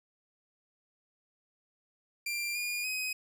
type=tone with pitch steps; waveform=sawtooth; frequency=2376 / 2428 / 2519 Hz; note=D7 / D#7 / D#7; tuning=+20 / -43 / +21 cents; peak=-29 dBFS; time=2.26-3.13 s; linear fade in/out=5 ms; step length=290 ms; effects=none